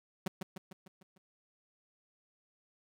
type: tone with echo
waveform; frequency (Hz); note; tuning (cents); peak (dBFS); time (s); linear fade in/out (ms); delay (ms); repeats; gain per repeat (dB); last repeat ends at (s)
sawtooth; 186.7; F#3; +16; -27; 0.26-0.28; 5; 150; 6; -5; 1.18
effects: none